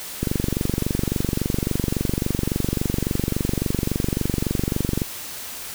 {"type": "click train", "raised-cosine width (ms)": 3, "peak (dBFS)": -8, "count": 114, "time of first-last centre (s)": [0.23, 5.018], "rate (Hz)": 23.6, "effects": ["white hiss -34 dBFS RMS until 5.74 s"]}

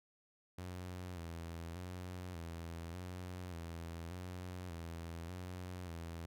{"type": "tone with vibrato", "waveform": "sawtooth", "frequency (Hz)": 87, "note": "F2", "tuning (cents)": -6, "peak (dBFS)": -40, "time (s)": [0.58, 6.26], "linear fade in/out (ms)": 5, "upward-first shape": "square", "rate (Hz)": 0.85, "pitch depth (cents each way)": 69, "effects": []}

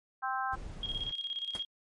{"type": "harmonic tone", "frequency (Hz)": 261.8, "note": "C4", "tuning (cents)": 1, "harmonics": [3, 4, 5, 6], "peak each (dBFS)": [-35, -36, -37, -38], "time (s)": [0.22, 0.56], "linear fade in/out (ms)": 20}
{"type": "noise", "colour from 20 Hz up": "brown", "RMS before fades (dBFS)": -42, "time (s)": [0.52, 1.12], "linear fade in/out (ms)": 10}
{"type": "tone with tremolo", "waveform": "sine", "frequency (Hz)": 3262, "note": "G#7", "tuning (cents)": -32, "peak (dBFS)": -32, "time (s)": [0.83, 1.65], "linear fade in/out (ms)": 2, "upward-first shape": "square", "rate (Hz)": 17, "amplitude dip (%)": 65}
{"type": "noise with exponential decay", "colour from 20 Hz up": "pink", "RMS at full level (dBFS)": -39, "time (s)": [1.55, 1.65], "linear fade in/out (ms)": 0, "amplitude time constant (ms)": 20}
{"effects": ["MP3 48 kbps"]}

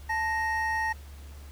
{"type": "tone pair together", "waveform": "triangle", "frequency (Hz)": [880, 1864.7], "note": ["A5", "A#6"], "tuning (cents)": [0, 0], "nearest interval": "octave + minor second", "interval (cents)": 1300, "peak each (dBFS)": -27, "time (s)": [0.09, 0.93], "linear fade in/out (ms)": 10, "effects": ["added 71 Hz sine -42 dBFS peak until 1.51 s", "pink hiss -54 dBFS RMS until 1.51 s"]}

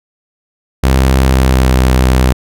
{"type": "tone with pitch glide", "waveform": "sawtooth", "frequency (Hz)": [65.7, 63.9], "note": ["C2", "C2"], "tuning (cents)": [8, -40], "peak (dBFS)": -3, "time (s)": [0.83, 2.33], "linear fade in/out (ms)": 10, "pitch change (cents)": -48, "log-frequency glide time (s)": [1.23, 1.78], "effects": []}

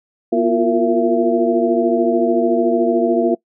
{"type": "tone cluster", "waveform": "sine", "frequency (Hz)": [241.2, 341.9, 355.5, 463.2, 672], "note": ["B3", "F4", "F4", "A#4", "E5"], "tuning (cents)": [-41, -37, 31, -11, 33], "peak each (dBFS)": -19, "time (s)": [0.32, 3.35], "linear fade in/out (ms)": 10, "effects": ["noise-tail reverb RT60 0.1 s tail -22 dB re dry"]}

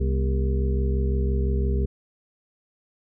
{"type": "harmonic tone with a mistuned harmonic", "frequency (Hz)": 66, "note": "C2", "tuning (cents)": 16, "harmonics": [1, 2, 3, 4, 6, 7], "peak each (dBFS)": [-21, -30, -33, -35, -31, -38], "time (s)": [0, 1.86], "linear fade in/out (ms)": 10, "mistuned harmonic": 4, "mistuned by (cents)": -140, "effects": []}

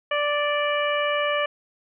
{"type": "harmonic tone", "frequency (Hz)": 586, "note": "D5", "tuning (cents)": -4, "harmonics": [1, 2, 3, 4, 5], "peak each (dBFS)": [-24, -27, -29, -30, -31], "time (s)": [0.11, 1.46], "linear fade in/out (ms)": 5, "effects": []}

